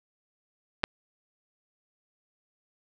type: clicks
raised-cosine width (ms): 0.3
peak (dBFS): -22 / -7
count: 2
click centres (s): 0.834 / 0.839
effects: none